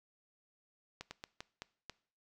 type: slowing click train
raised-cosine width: 0.2 ms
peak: -26 dBFS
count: 6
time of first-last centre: 1.01-1.897 s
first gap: 100 ms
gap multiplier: 1.29
effects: noise-tail reverb RT60 0.5 s tail -21 dB re dry